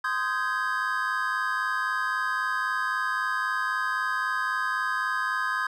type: chord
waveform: triangle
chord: Ab major seventh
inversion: first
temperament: just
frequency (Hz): 1038.3 / 1245.9 / 1557.4 / 1661.2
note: C6 / Eb6 / G6 / Ab6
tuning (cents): -14 / +2 / -12 / 0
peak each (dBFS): -29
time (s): 0.04-5.67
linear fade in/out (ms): 5
effects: none